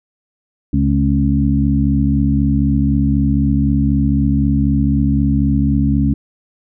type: harmonic tone with a mistuned harmonic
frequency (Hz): 69.3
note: C#2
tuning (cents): 0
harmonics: 1 / 2 / 3 / 4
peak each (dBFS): -17 / -17 / -17 / -17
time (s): 0.73-6.14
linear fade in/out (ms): 5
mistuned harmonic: 3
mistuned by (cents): +44
effects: none